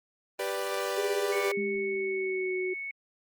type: chord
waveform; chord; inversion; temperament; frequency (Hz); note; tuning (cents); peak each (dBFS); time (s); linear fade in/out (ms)
sawtooth; G major; none; equal; 392 / 493.9 / 587.3; G4 / B4 / D5; 0 / 0 / 0; -30; 0.39-1.52; 5
type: tone with pitch glide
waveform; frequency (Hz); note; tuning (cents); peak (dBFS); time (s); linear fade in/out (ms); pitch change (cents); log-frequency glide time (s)
sine; 408.1 to 369.9; G#4 to F#4; -30 to 0; -29; 0.97-2.74; 10; -170; 1.26-2.54
type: tone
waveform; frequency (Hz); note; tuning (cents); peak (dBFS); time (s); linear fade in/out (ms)
sine; 2212; C#7; -4; -34; 1.32-2.91; 2
type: tone with exponential decay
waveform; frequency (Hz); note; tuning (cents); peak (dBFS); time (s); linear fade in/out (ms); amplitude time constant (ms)
sine; 206.6; G#3; -9; -32; 1.57-2.77; 5; 260
effects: Opus 32 kbps